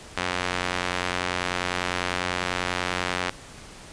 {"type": "tone with band-pass filter", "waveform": "sawtooth", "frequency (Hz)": 90.1, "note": "F#2", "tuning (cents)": -45, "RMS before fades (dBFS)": -28, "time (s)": [0.17, 3.3], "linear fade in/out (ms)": 5, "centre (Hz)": 2200, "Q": 0.72, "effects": ["pink hiss -44 dBFS RMS until 3.92 s", "resampled to 22050 Hz"]}